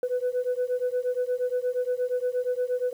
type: beating tone pair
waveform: sine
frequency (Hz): 493.9 / 502.4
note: B4 / B4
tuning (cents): 0 / +30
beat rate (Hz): 8.5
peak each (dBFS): -26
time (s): 0.03-2.93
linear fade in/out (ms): 2
effects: tanh soft clip ceiling -20 dBFS + 9-bit